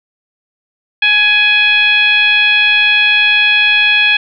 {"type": "tone with frequency modulation", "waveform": "sine", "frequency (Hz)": 2509, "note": "D#7", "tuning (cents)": 14, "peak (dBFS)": -7, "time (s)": [1.02, 4.17], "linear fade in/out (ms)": 5, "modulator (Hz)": 836, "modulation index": 1, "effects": []}